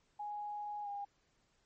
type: tone with pitch glide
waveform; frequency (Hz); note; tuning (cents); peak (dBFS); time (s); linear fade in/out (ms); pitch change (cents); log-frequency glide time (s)
sine; 830.6 to 809.3; G#5 to G#5; 0 to -45; -39; 0.19-1.05; 10; -45; 0.83-0.88
effects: pink hiss -75 dBFS RMS until 1.65 s + MP3 32 kbps